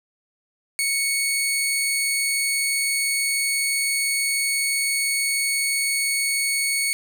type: tone pair together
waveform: sawtooth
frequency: 2217 / 4434 Hz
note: C#7 / C#8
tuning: 0 / 0 cents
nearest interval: octave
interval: 1200 cents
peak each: -19 dBFS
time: 0.79-6.93 s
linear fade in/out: 0 ms
effects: none